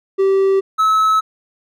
triangle tone pair in turn, 387.8 / 1295 Hz, G4 / E6, -19 / -31 cents, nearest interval octave + major sixth, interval 2088 cents, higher second, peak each -9 / -9 dBFS, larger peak neither, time 0.18-0.61 / 0.78-1.21 s, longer neither, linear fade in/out 20 ms, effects none

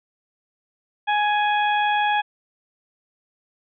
harmonic tone, 834 Hz, G#5, 7 cents sharp, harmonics 1 / 2 / 3 / 4, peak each -19 / -25 / -29 / -31 dBFS, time 1.07-2.22 s, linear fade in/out 20 ms, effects none

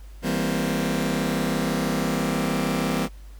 sawtooth chord, C dominant seventh, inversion first, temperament just, 163.52 / 196.22 / 235.5 / 261.6 Hz, E3 / G3 / Bb3 / C4, -14 / +2 / +18 / 0 cents, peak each -24 dBFS, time 0.22-3.09 s, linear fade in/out 50 ms, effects added 50 Hz sine -39 dBFS peak until 3.39 s + pink hiss -56 dBFS RMS until 3.39 s

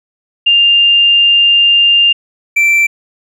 sine / triangle tone pair in turn, 2800 / 2341 Hz, F7 / D7, +4 / -6 cents, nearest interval minor third, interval 310 cents, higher first, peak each -5 dBFS, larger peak neither, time 0.46-2.13 / 2.56-2.87 s, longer first, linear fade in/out 10 ms, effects none

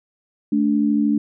sine tone pair together, 217.4 / 290.5 Hz, A3 / D4, -21 / -19 cents, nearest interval perfect fourth, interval 502 cents, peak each -18 dBFS, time 0.52-1.18 s, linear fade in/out 5 ms, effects none

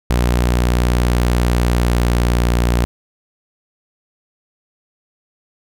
sawtooth tone with pitch glide, 60.5 to 59.53 Hz, B1 to A#1, -35 to +37 cents, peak -9 dBFS, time 0.1-2.85 s, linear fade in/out 0 ms, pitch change -28 cents, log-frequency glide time 0.77-2.41 s, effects none

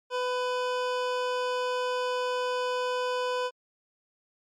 25% pulse tone, 499.9 Hz, B4, 21 cents sharp, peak -23 dBFS, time 0.1-3.51 s, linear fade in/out 50 ms, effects low-pass 5000 Hz 12 dB/octave + MP3 96 kbps

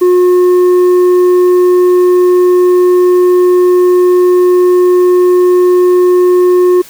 sine tone with tanh clipping, 360 Hz, F#4, 47 cents flat, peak -5 dBFS, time 0.01-6.82 s, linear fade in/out 10 ms, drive 5 dB, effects white hiss -35 dBFS RMS until 6.89 s

